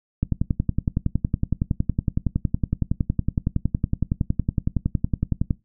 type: click train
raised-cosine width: 5 ms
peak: -8 dBFS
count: 58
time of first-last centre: 0.23-5.508 s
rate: 10.8 Hz
effects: noise-tail reverb RT60 0.2 s tail -20 dB re dry